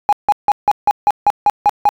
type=tone bursts; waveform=triangle; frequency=825 Hz; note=G#5; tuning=12 cents flat; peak=-4 dBFS; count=10; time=0.09-1.89 s; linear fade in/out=0 ms; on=36 ms; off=160 ms; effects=tanh soft clip ceiling -4 dBFS